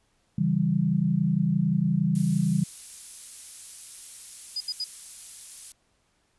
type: chord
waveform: sine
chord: C# diminished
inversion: none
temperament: equal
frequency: 138.59 / 164.81 / 196 Hz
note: C#3 / E3 / G3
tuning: 0 / 0 / 0 cents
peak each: -28 / -24 / -25 dBFS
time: 0.38-2.64 s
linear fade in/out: 5 ms
type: noise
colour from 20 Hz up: violet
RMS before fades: -37 dBFS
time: 2.15-5.72 s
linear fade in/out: 2 ms
type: tone bursts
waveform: sine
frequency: 4951 Hz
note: D#8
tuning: 9 cents flat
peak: -27 dBFS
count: 3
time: 4.56-4.843 s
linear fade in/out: 5 ms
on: 45 ms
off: 74 ms
effects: pink hiss -69 dBFS RMS until 6.38 s + resampled to 24000 Hz